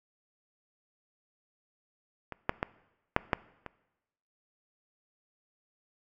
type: clicks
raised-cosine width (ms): 0.5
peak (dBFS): -23 / -10 / -13 / -7 / -9 / -24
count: 6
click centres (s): 2.323 / 2.494 / 2.629 / 3.164 / 3.332 / 3.663
effects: noise-tail reverb RT60 1.0 s tail -20 dB re dry